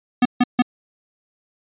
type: tone bursts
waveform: square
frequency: 246.9 Hz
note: B3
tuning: in tune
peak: -12 dBFS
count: 3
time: 0.22-0.622 s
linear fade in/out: 5 ms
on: 34 ms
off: 150 ms
effects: resampled to 8000 Hz